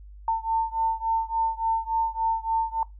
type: beating tone pair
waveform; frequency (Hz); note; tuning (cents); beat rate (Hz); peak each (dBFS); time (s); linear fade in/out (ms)
sine; 899 / 902.5; A5 / A5; +37 / +44; 3.5; -25 / -26; 0.28-2.83; 2
effects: noise-tail reverb RT60 0.2 s tail -22 dB re dry + added 50 Hz sine -42 dBFS peak until 2.99 s